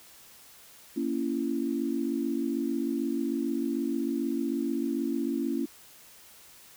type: chord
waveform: sine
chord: A# diminished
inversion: none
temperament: just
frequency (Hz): 233.1 / 279.7 / 335.6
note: A#3 / C#4 / E4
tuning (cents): 0 / +16 / +31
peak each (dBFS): -32 / -30 / -32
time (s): 0.96-5.66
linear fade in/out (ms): 10
effects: white hiss -53 dBFS RMS until 6.76 s